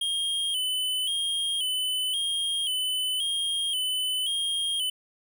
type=tone with vibrato; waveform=square; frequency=3122 Hz; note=G7; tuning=8 cents flat; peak=-26 dBFS; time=0.01-4.9 s; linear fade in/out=5 ms; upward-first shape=square; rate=0.94 Hz; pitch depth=61 cents each way; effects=none